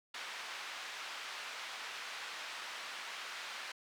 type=band-pass noise; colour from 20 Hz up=pink; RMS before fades=-45 dBFS; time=0.14-3.72 s; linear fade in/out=5 ms; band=1200 to 4200 Hz; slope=12 dB/octave; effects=none